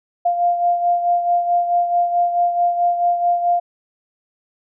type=beating tone pair; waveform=sine; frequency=698.5 / 703.1 Hz; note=F5 / F5; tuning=0 / +11 cents; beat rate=4.6 Hz; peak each=-15 / -23 dBFS; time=0.25-3.6 s; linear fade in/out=10 ms; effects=none